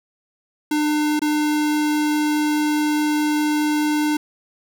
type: tone with dropouts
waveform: square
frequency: 300.8 Hz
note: D4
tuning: 42 cents sharp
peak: -18 dBFS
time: 0.71-4.17 s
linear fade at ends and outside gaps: 5 ms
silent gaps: 1.194-1.217 s
effects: none